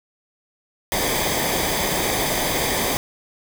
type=noise with comb filter; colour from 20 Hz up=pink; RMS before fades=-22 dBFS; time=0.92-2.97 s; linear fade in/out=0 ms; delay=0.72 ms; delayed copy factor=-0.65; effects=none